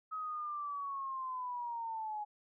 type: linear sweep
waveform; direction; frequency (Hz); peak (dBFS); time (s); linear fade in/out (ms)
sine; down; 1277 to 831; -37; 0.11-2.25; 20
effects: none